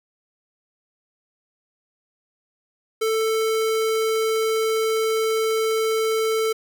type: tone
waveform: square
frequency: 442.6 Hz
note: A4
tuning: 10 cents sharp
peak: -20 dBFS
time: 3.01-6.53 s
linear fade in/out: 10 ms
effects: none